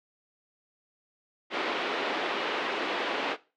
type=band-pass noise; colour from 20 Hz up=pink; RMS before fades=-31 dBFS; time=1.5-3.37 s; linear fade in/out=50 ms; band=310 to 3500 Hz; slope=24 dB/octave; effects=noise-tail reverb RT60 0.3 s tail -18 dB re dry